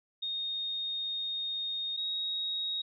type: tone pair in turn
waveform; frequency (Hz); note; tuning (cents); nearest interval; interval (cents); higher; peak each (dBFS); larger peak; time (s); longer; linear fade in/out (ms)
sine; 3702 / 3775; A#7 / A#7; -13 / +21; unison; 34; second; -32 / -31; second; 0.22-1.97 / 1.97-2.82; first; 10
effects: none

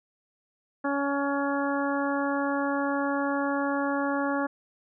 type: harmonic tone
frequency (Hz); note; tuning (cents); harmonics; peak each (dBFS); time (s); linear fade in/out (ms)
280.8; C#4; +22; 1 / 2 / 3 / 4 / 5 / 6; -28 / -31 / -33 / -34 / -35 / -36; 0.84-4.47; 10
effects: none

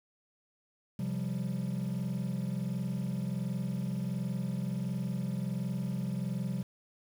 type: chord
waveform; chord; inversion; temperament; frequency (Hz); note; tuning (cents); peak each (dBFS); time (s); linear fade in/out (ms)
triangle; C suspended fourth; none; equal; 130.81 / 174.61 / 196; C3 / F3 / G3; 0 / 0 / 0; -33; 0.99-6.63; 5
effects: tanh soft clip ceiling -25 dBFS + 9-bit

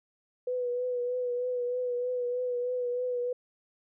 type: tone with vibrato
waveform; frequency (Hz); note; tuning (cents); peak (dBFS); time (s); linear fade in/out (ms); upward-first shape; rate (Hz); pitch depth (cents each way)
sine; 493.9; B4; 0; -28; 0.47-3.33; 5; triangle; 3.2; 35
effects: none

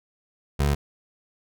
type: tone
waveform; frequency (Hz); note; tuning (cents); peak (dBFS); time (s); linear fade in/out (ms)
25% pulse; 71.5; D2; -46; -16; 0.59-0.75; 10
effects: none

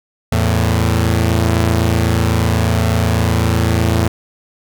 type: tone pair together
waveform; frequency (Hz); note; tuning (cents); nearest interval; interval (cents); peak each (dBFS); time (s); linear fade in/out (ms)
sawtooth; 83.7 / 111.73; E2 / A2; +27 / +27; perfect fourth; 500; -11; 0.32-4.08; 5
effects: none

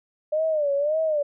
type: tone with vibrato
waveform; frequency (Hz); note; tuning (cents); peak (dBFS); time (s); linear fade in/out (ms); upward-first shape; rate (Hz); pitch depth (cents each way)
sine; 599; D5; +34; -20; 0.32-1.23; 10; sine; 1.8; 120
effects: none

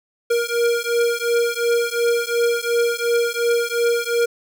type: beating tone pair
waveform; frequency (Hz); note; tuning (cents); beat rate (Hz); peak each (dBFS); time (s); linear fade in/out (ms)
square; 470 / 472.8; A#4 / A#4; +14 / +24; 2.8; -21; 0.3-4.26; 10
effects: none

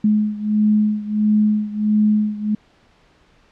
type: beating tone pair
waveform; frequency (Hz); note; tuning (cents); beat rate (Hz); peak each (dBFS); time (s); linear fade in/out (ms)
sine; 211.4 / 212.9; G#3 / G#3; +31 / +43; 1.5; -16 / -19; 0.04-2.55; 5
effects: pink hiss -55 dBFS RMS until 3.51 s + low-pass 4000 Hz 12 dB/octave

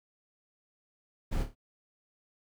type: noise with echo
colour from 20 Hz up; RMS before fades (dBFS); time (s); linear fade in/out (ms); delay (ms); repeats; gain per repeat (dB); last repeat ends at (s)
brown; -30; 1.31-1.44; 20; 28; 4; -7; 1.552
effects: none

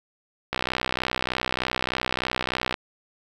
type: click train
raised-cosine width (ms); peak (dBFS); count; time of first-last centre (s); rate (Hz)
0.3; -8; 141; 0.53-2.742; 63.3
effects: 7-bit

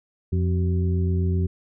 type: harmonic tone with a mistuned harmonic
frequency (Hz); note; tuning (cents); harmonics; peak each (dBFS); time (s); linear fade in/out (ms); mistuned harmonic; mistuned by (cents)
88; F2; +14; 1 / 2 / 3 / 4; -20 / -27 / -36 / -32; 0.32-1.47; 10; 4; +120
effects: none

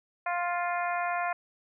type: harmonic tone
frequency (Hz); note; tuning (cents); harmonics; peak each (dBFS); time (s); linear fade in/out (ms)
350.4; F4; +6; 2 / 3 / 4 / 5 / 6 / 7; -30 / -34 / -36 / -38 / -40 / -41; 0.26-1.33; 5
effects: none

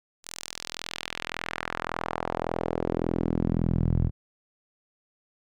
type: tone with band-pass filter sweep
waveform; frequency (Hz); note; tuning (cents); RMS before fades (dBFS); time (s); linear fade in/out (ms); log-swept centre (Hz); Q
sawtooth; 41.79; E1; +24; -29; 0.23-4.11; 50; 7700 to 110; 1.3
effects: none

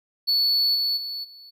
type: tone with level steps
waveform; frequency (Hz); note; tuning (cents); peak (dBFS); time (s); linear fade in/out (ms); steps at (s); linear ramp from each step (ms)
triangle; 4435; C#8; 0; -17 / -20 / -28 / -42; 0.27-1.51; 20; 0.74 / 0.96 / 1.23; 20
effects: none

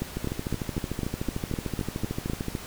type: two click trains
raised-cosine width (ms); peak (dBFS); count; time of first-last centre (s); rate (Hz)
3; -15 / -16; 11 / 32; 0.02-2.552 / 0.17-2.483; 3.95 / 13.4
effects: pink hiss -41 dBFS RMS until 2.66 s

